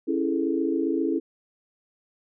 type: chord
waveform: sine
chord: A major seventh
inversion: first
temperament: just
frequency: 275 / 330 / 412.5 / 440 Hz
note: C#4 / E4 / G#4 / A4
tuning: -14 / +2 / -12 / 0 cents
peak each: -27 / -25 / -31 / -31 dBFS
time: 0.07-1.2 s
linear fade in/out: 20 ms
effects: none